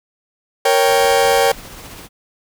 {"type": "chord", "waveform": "40% pulse", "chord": "G diminished", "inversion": "first", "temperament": "equal", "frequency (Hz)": [466.2, 554.4, 784], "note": ["Bb4", "Db5", "G5"], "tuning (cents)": [0, 0, 0], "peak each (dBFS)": -15, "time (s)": [0.65, 1.52], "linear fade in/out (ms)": 5}
{"type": "noise with tremolo", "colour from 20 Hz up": "pink", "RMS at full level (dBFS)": -34, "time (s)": [0.84, 2.09], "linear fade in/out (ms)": 50, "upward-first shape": "triangle", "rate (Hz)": 15, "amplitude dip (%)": 35}
{"effects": []}